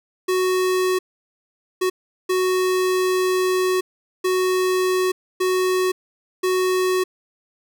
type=tone bursts at uneven times; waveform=square; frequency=370 Hz; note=F#4; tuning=in tune; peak=-18 dBFS; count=6; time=0.28-0.99 / 1.81-1.9 / 2.29-3.81 / 4.24-5.12 / 5.4-5.92 / 6.43-7.04 s; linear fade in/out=10 ms; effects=none